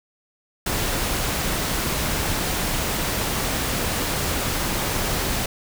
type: noise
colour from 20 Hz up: pink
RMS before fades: -24 dBFS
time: 0.66-5.46 s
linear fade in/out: 5 ms
effects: none